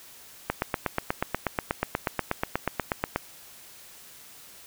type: click train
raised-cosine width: 0.5 ms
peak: -9 dBFS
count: 23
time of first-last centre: 0.5-3.16 s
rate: 8.27 Hz
effects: white hiss -49 dBFS RMS until 4.66 s